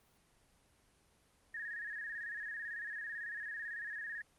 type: tone with vibrato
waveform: sine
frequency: 1760 Hz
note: A6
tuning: in tune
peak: -40 dBFS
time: 1.54-4.22 s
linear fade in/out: 5 ms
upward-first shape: square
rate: 18 Hz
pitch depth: 74 cents each way
effects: pink hiss -70 dBFS RMS until 4.38 s + Opus 24 kbps